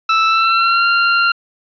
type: tone with pitch glide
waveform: sawtooth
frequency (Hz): 1318.5 to 1385.7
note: E6 to F6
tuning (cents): 0 to -14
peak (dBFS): -7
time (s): 0.09-1.32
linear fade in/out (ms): 5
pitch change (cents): +86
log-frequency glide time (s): 0.27-0.87
effects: resampled to 11025 Hz + 7-bit